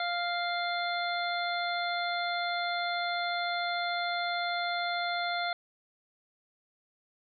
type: harmonic tone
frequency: 698.5 Hz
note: F5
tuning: in tune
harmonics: 1 / 2 / 3 / 5 / 6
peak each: -32 / -35 / -37 / -39 / -40 dBFS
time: 0-5.53 s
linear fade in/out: 2 ms
effects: none